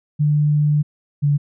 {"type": "tone pair in turn", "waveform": "sine", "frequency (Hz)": [148.7, 144.63], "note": ["D3", "D3"], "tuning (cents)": [22, -26], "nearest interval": "unison", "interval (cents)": 48, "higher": "first", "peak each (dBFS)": -13, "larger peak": "neither", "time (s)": [[0.19, 0.83], [1.22, 1.38]], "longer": "first", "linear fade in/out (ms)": 20, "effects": []}